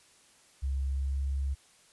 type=tone with pitch glide; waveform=sine; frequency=67.7 to 68.53 Hz; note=C#2 to C#2; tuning=-40 to -19 cents; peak=-28 dBFS; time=0.62-1.55 s; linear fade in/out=20 ms; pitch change=+21 cents; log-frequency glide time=0.88-1.2 s; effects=white hiss -61 dBFS RMS until 1.92 s + resampled to 24000 Hz